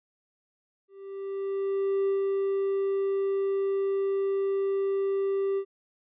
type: tone with ADSR envelope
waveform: triangle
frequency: 392 Hz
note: G4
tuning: in tune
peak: -20 dBFS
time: 0.88-5.65 s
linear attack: 1200 ms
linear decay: 120 ms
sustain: -2 dB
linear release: 74 ms
effects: tanh soft clip ceiling -16 dBFS + resampled to 8000 Hz